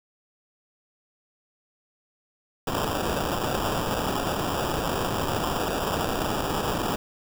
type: noise with sample-and-hold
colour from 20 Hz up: violet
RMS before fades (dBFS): -27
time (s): 2.67-6.96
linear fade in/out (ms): 5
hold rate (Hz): 2100
effects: none